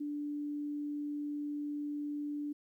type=tone; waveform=sine; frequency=292.9 Hz; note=D4; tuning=5 cents flat; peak=-35 dBFS; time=0-2.53 s; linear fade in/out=10 ms; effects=12-bit